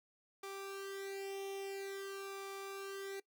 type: tone with flanger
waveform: sawtooth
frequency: 392 Hz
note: G4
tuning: in tune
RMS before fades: -45 dBFS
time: 0.43-3.2 s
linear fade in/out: 5 ms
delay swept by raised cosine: 1.7 to 2.22 ms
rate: 0.48 Hz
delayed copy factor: +0.85
effects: noise-tail reverb RT60 0.1 s tail -21 dB re dry